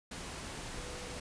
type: tone in noise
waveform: sine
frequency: 493.9 Hz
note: B4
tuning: in tune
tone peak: -50 dBFS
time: 0.77-1.19 s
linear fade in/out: 5 ms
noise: pink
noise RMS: -43 dBFS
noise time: 0.11-1.2 s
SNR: -10 dB
effects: resampled to 22050 Hz